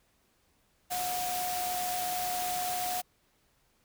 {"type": "tone in noise", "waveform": "sine", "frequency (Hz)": 724, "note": "F#5", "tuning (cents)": -38, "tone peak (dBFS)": -32, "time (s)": [0.9, 3.02], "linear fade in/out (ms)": 20, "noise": "white", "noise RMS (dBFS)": -36, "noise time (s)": [0.9, 3.02], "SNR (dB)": 1, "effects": ["pink hiss -70 dBFS RMS until 3.84 s"]}